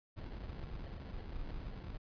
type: noise with sample-and-hold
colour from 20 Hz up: brown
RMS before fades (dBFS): -44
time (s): 0.16-1.98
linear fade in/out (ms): 20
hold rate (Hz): 1225
effects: resampled to 11025 Hz